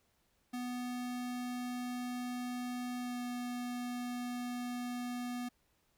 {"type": "tone with pitch glide", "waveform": "square", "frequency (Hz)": [246.9, 245.1], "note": ["B3", "B3"], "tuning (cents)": [0, -13], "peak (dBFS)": -38, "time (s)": [0.53, 5.49], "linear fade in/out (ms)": 10, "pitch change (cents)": -13, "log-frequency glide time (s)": [3, 3.18], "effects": ["pink hiss -75 dBFS RMS until 5.97 s"]}